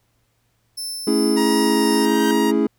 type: tone with tremolo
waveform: 25% pulse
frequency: 5300 Hz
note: E8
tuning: 9 cents sharp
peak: -21 dBFS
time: 0.77-2.06 s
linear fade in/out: 10 ms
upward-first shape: sine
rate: 2.8 Hz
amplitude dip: 25%
type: chord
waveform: triangle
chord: A major seventh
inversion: none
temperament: equal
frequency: 220 / 277.2 / 329.6 / 415.3 Hz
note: A3 / C#4 / E4 / G#4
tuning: 0 / 0 / 0 / 0 cents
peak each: -19 dBFS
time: 1.07-2.67 s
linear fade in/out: 5 ms
type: tone with vibrato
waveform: sawtooth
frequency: 943 Hz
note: A#5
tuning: 20 cents sharp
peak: -19 dBFS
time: 1.36-2.52 s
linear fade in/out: 20 ms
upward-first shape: sine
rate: 1.3 Hz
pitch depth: 9 cents each way
type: tone with exponential growth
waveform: sawtooth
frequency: 1561 Hz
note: G6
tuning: 8 cents flat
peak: -22 dBFS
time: 1.57-2.31 s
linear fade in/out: 1 ms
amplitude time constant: 160 ms
effects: added 115 Hz sine -67 dBFS peak until 2.78 s + pink hiss -67 dBFS RMS until 2.78 s